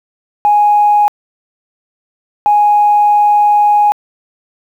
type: tone pair in turn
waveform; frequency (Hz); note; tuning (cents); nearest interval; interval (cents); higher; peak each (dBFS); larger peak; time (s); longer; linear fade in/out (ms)
sine; 830.6 / 830.6; G#5 / G#5; 0 / 0; unison; 0; neither; -5; neither; 0.45-1.08 / 2.46-3.92; second; 0
effects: tanh soft clip ceiling -1 dBFS + 7-bit